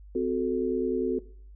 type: chord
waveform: sine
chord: F# diminished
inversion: second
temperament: equal with one note detuned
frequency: 257.3 / 370 / 440 Hz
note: C4 / F#4 / A4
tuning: -29 / 0 / 0 cents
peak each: -30 / -27 / -29 dBFS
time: 0.15-1.19 s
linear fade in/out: 5 ms
effects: noise-tail reverb RT60 0.5 s tail -18 dB re dry + added 50 Hz sine -45 dBFS peak until 1.55 s